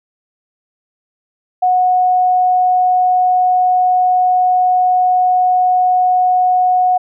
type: tone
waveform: sine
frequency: 732 Hz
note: F#5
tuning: 19 cents flat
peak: -9 dBFS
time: 1.62-6.98 s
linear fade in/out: 10 ms
effects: none